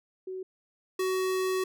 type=tone pair in turn; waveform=sine / square; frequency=374.5 / 374.5 Hz; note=F#4 / F#4; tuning=+21 / +21 cents; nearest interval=unison; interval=0 cents; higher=neither; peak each=-34 / -27 dBFS; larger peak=second; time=0.27-0.43 / 0.99-1.64 s; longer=second; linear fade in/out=5 ms; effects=none